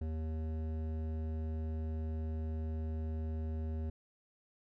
sine tone with hard clipping, 79.1 Hz, D#2, 29 cents sharp, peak -37 dBFS, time 0.01-3.9 s, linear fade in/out 5 ms, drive 13 dB, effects none

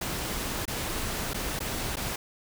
pink noise with dropouts, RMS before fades -32 dBFS, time 0.01-2.16 s, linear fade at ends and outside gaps 5 ms, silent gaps 0.655-0.678 / 1.335-1.343 / 1.592-1.603 / 1.958-1.968 s, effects none

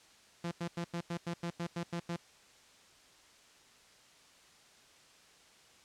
sawtooth tone bursts, 171.1 Hz, F3, 35 cents flat, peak -31 dBFS, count 11, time 0.44-2.164 s, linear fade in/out 5 ms, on 74 ms, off 91 ms, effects white hiss -61 dBFS RMS until 5.84 s + low-pass 7000 Hz 12 dB/octave

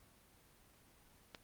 click, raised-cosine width 0.2 ms, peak -29 dBFS, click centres 1.348 s, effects pink hiss -66 dBFS RMS until 1.43 s + Opus 24 kbps

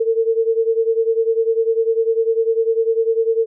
sine beating tone pair, 450 / 460 Hz, A4 / A#4, +39 / -23 cents, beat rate 10 Hz, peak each -16 / -19 dBFS, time 0-3.46 s, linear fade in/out 10 ms, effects none

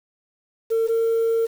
sine tone pair in turn, 452.5 / 455.6 Hz, A4 / A#4, +48 / -40 cents, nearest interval unison, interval 12 cents, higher second, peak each -16 dBFS, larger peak neither, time 0.7-0.88 / 0.88-1.47 s, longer second, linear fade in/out 20 ms, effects tanh soft clip ceiling -14 dBFS + 7-bit

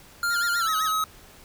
square tone with pitch glide, 1399 to 1275.5 Hz, F6 to D#6, +3 to +43 cents, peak -23 dBFS, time 0.23-1.04 s, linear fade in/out 2 ms, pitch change -160 cents, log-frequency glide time 0.58-0.71 s
20% pulse tone with vibrato, 1661.2 Hz, G#6, in tune, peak -29 dBFS, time 0.29-0.93 s, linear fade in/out 50 ms, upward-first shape sine, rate 7.8 Hz, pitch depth 240 cents each way
effects pink hiss -50 dBFS RMS until 1.44 s

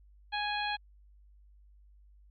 harmonic tone, 830.6 Hz, G#5, in tune, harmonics 1 / 2 / 3 / 4 / 5, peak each -34 / -37 / -39 / -40 / -41 dBFS, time 0.32-0.77 s, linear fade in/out 20 ms, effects added 50 Hz sine -56 dBFS peak until 2.3 s

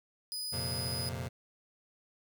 sawtooth tone, 4978 Hz, D#8, in tune, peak -33 dBFS, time 0.32-1.09 s, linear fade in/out 0 ms
sawtooth chord, F suspended fourth, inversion none, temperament just, 87.31 / 116.41 / 130.96 Hz, F2 / Bb2 / C3, 0 / -2 / +2 cents, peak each -36 dBFS, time 0.52-1.29 s, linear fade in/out 20 ms
effects none

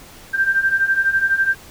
sine beating tone pair, 1568 / 1580 Hz, G6 / G6, 0 / +13 cents, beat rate 12 Hz, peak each -20 / -16 dBFS, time 0.33-1.55 s, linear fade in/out 20 ms, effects pink hiss -42 dBFS RMS until 1.7 s

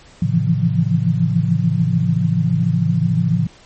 sine tone cluster, 110.4 / 136.5 / 161.1 / 167.9 / 174.9 Hz, A2 / C#3 / E3 / E3 / F3, +6 / -26 / -39 / +32 / +3 cents, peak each -20 dBFS, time 0.22-3.47 s, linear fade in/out 5 ms, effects pink hiss -46 dBFS RMS until 3.65 s + MP3 32 kbps

